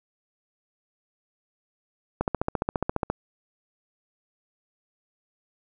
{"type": "click train", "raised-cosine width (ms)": 1, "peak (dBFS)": -10, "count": 14, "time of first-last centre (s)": [2.21, 3.1], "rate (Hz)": 14.6, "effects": []}